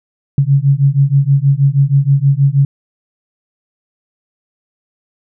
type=beating tone pair; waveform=sine; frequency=136 / 142.3 Hz; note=C#3 / C#3; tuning=-33 / +46 cents; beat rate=6.3 Hz; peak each=-11 dBFS; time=0.38-2.65 s; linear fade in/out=2 ms; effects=none